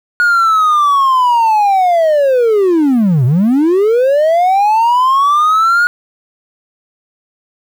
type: linear two-way sweep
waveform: triangle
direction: down then up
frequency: 1448 to 116.54 to 1448 Hz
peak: -5 dBFS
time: 0.2-5.87 s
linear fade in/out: 0 ms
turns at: 3.25 s
effects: tanh soft clip ceiling -1 dBFS + 7-bit